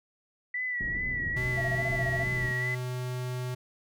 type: tone with vibrato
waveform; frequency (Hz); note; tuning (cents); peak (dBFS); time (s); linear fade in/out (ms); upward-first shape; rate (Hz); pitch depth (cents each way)
sine; 1960; B6; -14; -29; 0.54-2.75; 5; sine; 2.4; 48
type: low-pass noise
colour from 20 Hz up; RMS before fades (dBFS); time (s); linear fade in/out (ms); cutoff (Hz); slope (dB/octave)
pink; -38; 0.8-2.52; 10; 250; 12
type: tone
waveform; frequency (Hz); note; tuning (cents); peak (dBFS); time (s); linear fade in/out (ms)
square; 125.7; B2; +31; -32; 1.36-3.55; 10
type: tone bursts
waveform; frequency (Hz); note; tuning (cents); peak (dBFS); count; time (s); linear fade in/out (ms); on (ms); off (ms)
sine; 675; E5; +41; -31; 10; 1.57-2.239; 10; 48; 21
effects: none